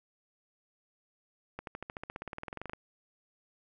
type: accelerating click train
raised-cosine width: 0.5 ms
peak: -24 dBFS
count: 21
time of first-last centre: 1.59-2.734 s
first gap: 82 ms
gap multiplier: 0.96
effects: none